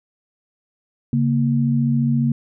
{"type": "tone pair together", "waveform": "sine", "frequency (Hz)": [138.46, 233], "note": ["C#3", "A#3"], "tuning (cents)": [-2, -1], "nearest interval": "major sixth", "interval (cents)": 901, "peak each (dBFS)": -18, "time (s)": [1.13, 2.32], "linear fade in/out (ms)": 2, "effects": []}